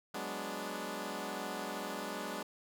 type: chord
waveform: 10% pulse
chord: G# half-diminished seventh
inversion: third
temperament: equal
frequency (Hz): 185 / 207.7 / 246.9 / 293.7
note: F#3 / G#3 / B3 / D4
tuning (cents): 0 / 0 / 0 / 0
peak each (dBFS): -37 / -34 / -37 / -35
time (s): 0.14-2.43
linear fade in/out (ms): 5
effects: none